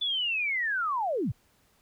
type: linear sweep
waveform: sine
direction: down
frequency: 3499 to 77.78 Hz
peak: -26 dBFS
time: 0.01-1.32 s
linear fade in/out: 10 ms
effects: pink hiss -66 dBFS RMS until 1.81 s